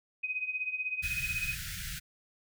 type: tone with tremolo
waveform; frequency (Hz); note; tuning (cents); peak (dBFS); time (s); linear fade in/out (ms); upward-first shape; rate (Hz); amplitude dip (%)
sine; 2511; D#7; +15; -28; 0.23-1.55; 10; triangle; 16; 85
type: band-stop noise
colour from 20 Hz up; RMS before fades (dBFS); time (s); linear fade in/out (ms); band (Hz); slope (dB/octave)
pink; -39; 1.02-2; 20; 180 to 1400; 96
effects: none